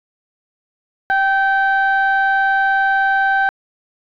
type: tone pair together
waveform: sine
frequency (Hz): 780.4 / 1551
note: G5 / G6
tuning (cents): -8 / -19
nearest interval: octave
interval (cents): 1189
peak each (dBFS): -14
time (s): 1.1-3.49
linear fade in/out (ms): 0
effects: tanh soft clip ceiling -8 dBFS